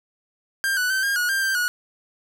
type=tone with pitch steps; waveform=45% pulse; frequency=1592 / 1483 / 1544 / 1614 / 1453 / 1588 / 1572 / 1456 Hz; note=G6 / F#6 / G6 / G#6 / F#6 / G6 / G6 / F#6; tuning=+26 / +4 / -27 / -50 / -32 / +22 / +4 / -28 cents; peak=-20 dBFS; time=0.64-1.68 s; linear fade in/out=0 ms; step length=130 ms; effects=none